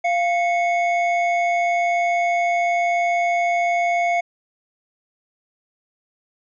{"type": "tone pair together", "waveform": "triangle", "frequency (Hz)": [694, 2203], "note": ["F5", "C#7"], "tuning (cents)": [-11, -11], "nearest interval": "octave + minor sixth", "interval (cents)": 2000, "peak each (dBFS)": [-16, -22], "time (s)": [0.04, 4.21], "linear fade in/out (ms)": 10, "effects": ["resampled to 16000 Hz"]}